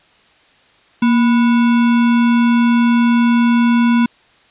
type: tone with sample-and-hold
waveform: sine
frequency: 235 Hz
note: A#3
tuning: 14 cents sharp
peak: -9 dBFS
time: 1.02-4.06 s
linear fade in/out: 5 ms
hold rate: 1225 Hz
effects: white hiss -51 dBFS RMS until 4.5 s + resampled to 8000 Hz